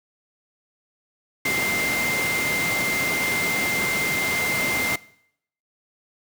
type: tone in noise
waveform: sine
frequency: 2093 Hz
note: C7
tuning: in tune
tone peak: -22 dBFS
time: 1.45-4.96 s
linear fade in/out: 5 ms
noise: pink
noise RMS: -26 dBFS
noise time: 1.45-4.96 s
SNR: +1 dB
effects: noise-tail reverb RT60 0.7 s tail -21 dB re dry + high-pass 150 Hz 12 dB/octave